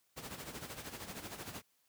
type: noise with tremolo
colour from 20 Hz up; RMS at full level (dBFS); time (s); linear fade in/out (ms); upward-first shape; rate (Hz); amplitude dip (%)
pink; -43; 0.16-1.62; 20; sine; 13; 65
effects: white hiss -75 dBFS RMS until 1.88 s + high-pass 80 Hz 12 dB/octave